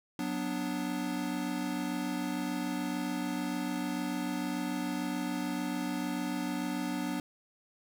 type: chord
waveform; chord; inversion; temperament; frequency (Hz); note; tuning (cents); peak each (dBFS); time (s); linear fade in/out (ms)
square; B minor; second; equal; 185 / 246.9 / 293.7; F#3 / B3 / D4; 0 / 0 / 0; -39 / -37 / -36; 0.19-7.2; 2
effects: none